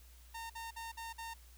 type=tone bursts; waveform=sawtooth; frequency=914 Hz; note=A#5; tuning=34 cents flat; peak=-39 dBFS; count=5; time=0.34-1.34 s; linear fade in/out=10 ms; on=160 ms; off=50 ms; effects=added 60 Hz sine -56 dBFS peak until 1.57 s + white hiss -64 dBFS RMS until 1.57 s